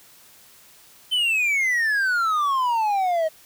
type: exponential sweep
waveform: triangle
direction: down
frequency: 3094 to 622.3 Hz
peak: -17 dBFS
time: 1.11-3.29 s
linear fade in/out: 20 ms
effects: white hiss -51 dBFS RMS until 3.45 s